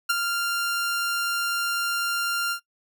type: tone with ADSR envelope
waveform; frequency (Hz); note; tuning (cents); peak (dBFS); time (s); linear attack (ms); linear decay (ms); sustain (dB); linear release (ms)
sawtooth; 1392; F6; -6; -14; 0.09-2.6; 12; 23; -6; 87
effects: noise-tail reverb RT60 0.1 s tail -20 dB re dry